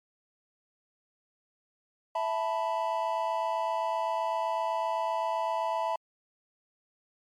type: chord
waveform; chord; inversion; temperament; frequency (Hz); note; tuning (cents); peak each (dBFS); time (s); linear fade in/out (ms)
triangle; E suspended fourth; none; equal; 659.3 / 880 / 987.8; E5 / A5 / B5; 0 / 0 / 0; -30; 2.15-5.96; 5
effects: MP3 96 kbps

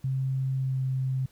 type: tone with pitch glide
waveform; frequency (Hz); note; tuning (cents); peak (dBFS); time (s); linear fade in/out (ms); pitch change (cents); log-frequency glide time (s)
sine; 132.7 to 131.33; C3 to C3; +25 to +7; -25; 0.04-1.26; 5; -18; 0.56-0.82
effects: pink hiss -62 dBFS RMS until 1.31 s

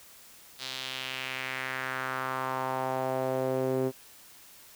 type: tone with band-pass filter sweep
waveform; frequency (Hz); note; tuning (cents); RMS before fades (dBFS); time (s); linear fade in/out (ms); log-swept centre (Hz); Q
sawtooth; 130.81; C3; 0; -32; 0.58-3.92; 50; 4200 to 380; 2.3
effects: white hiss -53 dBFS RMS until 4.75 s

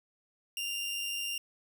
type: tone with amplitude modulation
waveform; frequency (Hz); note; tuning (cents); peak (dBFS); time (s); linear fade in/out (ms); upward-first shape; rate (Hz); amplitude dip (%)
sawtooth; 2794; F7; 0; -28; 0.57-1.38; 2; sine; 99.9; 45
effects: none

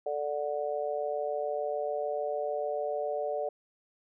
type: chord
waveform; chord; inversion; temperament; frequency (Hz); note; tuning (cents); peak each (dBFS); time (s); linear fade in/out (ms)
sine; D major; second; just; 440.5 / 587.3 / 734.2; A4 / D5 / F#5; +2 / 0 / -14; -35 / -32 / -36; 0.06-3.49; 5
effects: none

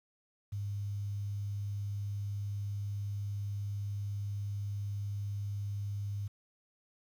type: tone with quantisation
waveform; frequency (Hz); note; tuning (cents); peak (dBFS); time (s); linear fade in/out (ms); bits
sine; 101.3; G#2; -43; -34; 0.52-6.28; 10; 10
effects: none

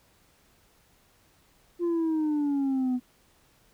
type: exponential sweep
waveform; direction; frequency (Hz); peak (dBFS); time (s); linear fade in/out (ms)
sine; down; 350.3 to 246.9; -21; 1.79-3; 50
effects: tanh soft clip ceiling -23 dBFS + pink hiss -63 dBFS RMS until 3.73 s

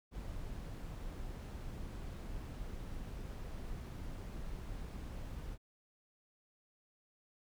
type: noise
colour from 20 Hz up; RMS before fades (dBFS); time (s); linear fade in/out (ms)
brown; -44; 0.11-5.58; 50
effects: none

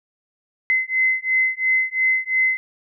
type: beating tone pair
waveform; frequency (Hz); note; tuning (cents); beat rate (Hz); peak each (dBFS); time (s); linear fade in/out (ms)
sine; 2049 / 2051.9; C7 / C7; -37 / -34; 2.9; -20; 0.7-2.57; 0
effects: none

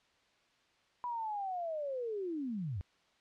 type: linear sweep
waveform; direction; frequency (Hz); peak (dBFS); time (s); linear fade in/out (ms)
sine; down; 987.8 to 79.9; -35; 1.04-2.81; 0
effects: white hiss -70 dBFS RMS until 3.2 s + low-pass 4000 Hz 12 dB/octave

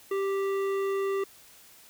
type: tone with hard clipping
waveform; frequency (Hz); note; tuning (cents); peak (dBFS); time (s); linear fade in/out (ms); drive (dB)
sine; 392; G4; 0; -28; 0.11-1.24; 5; 12
effects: white hiss -54 dBFS RMS until 1.89 s

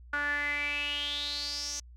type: tone with band-pass filter sweep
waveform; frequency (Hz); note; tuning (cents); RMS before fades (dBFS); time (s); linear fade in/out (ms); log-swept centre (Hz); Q
sawtooth; 290.3; D4; -20; -33; 0.13-1.8; 5; 1500 to 6100; 8.2
effects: added 60 Hz sine -48 dBFS peak until 1.96 s

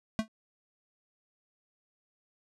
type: tone with exponential decay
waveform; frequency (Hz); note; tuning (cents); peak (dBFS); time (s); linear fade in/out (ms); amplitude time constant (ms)
square; 220; A3; 0; -23; 0.19-0.28; 0; 18
effects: low-pass 8000 Hz 12 dB/octave

